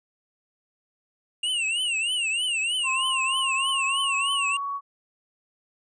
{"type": "tone with vibrato", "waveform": "square", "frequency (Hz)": 2794, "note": "F7", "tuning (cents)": 0, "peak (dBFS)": -24, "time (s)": [1.43, 4.57], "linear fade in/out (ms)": 5, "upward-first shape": "triangle", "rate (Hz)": 3.2, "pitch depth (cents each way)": 170}
{"type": "tone with pitch glide", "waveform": "sine", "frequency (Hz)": [1052, 1121], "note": ["C6", "C#6"], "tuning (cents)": [9, 19], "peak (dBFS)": -27, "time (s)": [2.83, 4.81], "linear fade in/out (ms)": 50, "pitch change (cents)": 110, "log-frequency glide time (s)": [3.14, 4.55]}
{"effects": ["resampled to 22050 Hz"]}